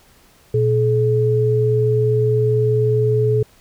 sine tone pair together, 119.4 / 427.7 Hz, A#2 / A4, +42 / -49 cents, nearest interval octave + minor seventh, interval 2209 cents, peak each -16 dBFS, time 0.54-3.43 s, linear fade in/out 5 ms, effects pink hiss -52 dBFS RMS until 3.6 s

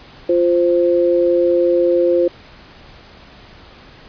sine tone pair together, 348.2 / 522.3 Hz, F4 / C5, -5 / -3 cents, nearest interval perfect fifth, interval 702 cents, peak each -14 dBFS, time 0.29-2.28 s, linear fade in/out 5 ms, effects pink hiss -42 dBFS RMS until 4.08 s + resampled to 11025 Hz

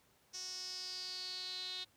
sawtooth tone with band-pass filter sweep, 368.6 Hz, F#4, 7 cents flat, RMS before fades -44 dBFS, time 0.33-1.85 s, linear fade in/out 20 ms, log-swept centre 5700 to 3800 Hz, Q 8.7, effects pink hiss -70 dBFS RMS until 1.96 s + high-pass 80 Hz 12 dB/octave

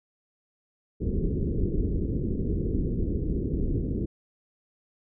pink low-pass noise, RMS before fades -27 dBFS, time 1-4.06 s, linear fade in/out 10 ms, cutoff 430 Hz, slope 48 dB/octave, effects none

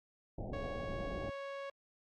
pink low-pass noise, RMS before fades -42 dBFS, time 0.38-1.3 s, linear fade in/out 5 ms, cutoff 800 Hz, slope 96 dB/octave
sawtooth tone, 554.4 Hz, C#5, in tune, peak -37 dBFS, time 0.53-1.7 s, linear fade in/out 5 ms
effects low-pass 3000 Hz 12 dB/octave + Opus 32 kbps

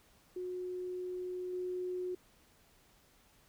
sine tone with level steps, 363.6 Hz, F#4, 30 cents flat, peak -37 / -35 dBFS, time 0.36-2.15 s, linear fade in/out 5 ms, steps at 1.53 s, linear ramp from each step 2 ms, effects pink hiss -66 dBFS RMS until 3.48 s

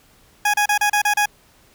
20% pulse tone bursts, 830 Hz, G#5, 1 cent flat, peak -10 dBFS, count 7, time 0.45-1.258 s, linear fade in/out 5 ms, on 88 ms, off 32 ms, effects pink hiss -54 dBFS RMS until 1.74 s

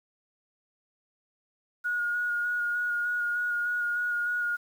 sine tone with vibrato, 1441 Hz, F#6, 46 cents flat, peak -26 dBFS, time 1.84-4.57 s, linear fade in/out 20 ms, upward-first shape square, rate 3.3 Hz, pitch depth 13 cents each way, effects 9-bit

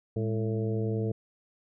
harmonic tone with a mistuned harmonic, 111.3 Hz, A2, 20 cents sharp, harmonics 1 / 2 / 3 / 4 / 5 / 6, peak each -29 / -34 / -37 / -33 / -44 / -45 dBFS, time 0.16-1.12 s, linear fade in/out 5 ms, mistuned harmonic 2, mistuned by -110 cents, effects none

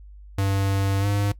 square tone with pitch glide, 98 to 101.51 Hz, G2 to G#2, 0 to -39 cents, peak -21 dBFS, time 0.38-1.32 s, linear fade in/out 5 ms, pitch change +61 cents, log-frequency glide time 1-1.06 s, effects noise-tail reverb RT60 0.1 s tail -20 dB re dry + added 50 Hz sine -41 dBFS peak until 1.39 s

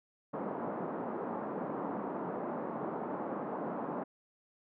pink band-pass noise, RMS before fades -38 dBFS, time 0.33-4.04 s, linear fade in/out 10 ms, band 200 to 1100 Hz, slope 24 dB/octave, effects none

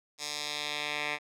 10% pulse tone with band-pass filter sweep, 148.3 Hz, D3, 17 cents sharp, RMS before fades -35 dBFS, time 0.18-1.19 s, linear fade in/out 50 ms, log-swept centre 5700 to 2200 Hz, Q 1.6, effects none

